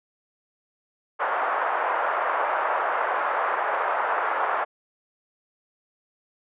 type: band-pass noise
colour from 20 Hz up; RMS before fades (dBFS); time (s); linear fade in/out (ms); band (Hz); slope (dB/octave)
white; -25; 1.19-4.65; 20; 550 to 1400; 24
effects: resampled to 8000 Hz